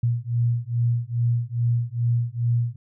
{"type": "beating tone pair", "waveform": "sine", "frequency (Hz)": [117.6, 120], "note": ["A#2", "B2"], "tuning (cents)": [16, -49], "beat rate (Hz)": 2.4, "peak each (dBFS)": -23, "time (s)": [0.03, 2.76], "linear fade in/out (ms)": 5, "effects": []}